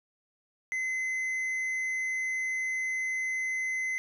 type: tone with tanh clipping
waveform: sine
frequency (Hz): 2047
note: C7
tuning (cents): -38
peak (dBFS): -30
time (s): 0.72-3.98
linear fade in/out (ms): 0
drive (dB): 6
effects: none